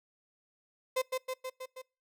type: tone with echo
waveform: 35% pulse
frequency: 516 Hz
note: C5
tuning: 24 cents flat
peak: -26 dBFS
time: 0.96-1.02 s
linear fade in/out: 10 ms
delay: 160 ms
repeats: 5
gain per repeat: -3 dB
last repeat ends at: 1.82 s
effects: noise-tail reverb RT60 0.3 s tail -25 dB re dry